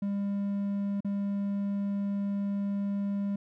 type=tone with dropouts; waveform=triangle; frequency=200.4 Hz; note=G3; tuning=38 cents sharp; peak=-26 dBFS; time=0.02-3.36 s; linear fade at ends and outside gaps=5 ms; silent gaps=1.006-1.046 s; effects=none